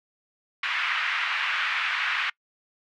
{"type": "band-pass noise", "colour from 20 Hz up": "white", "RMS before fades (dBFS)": -27, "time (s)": [0.63, 2.3], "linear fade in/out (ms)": 5, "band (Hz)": [1200, 2600], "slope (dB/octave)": 24, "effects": ["noise-tail reverb RT60 0.1 s tail -25 dB re dry"]}